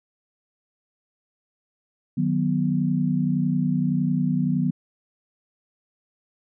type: chord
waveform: sine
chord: B major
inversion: first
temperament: just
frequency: 154.34 / 185.21 / 246.9 Hz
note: D#3 / F#3 / B3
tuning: -14 / +2 / 0 cents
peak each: -24 dBFS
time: 2.17-4.71 s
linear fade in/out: 10 ms
effects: none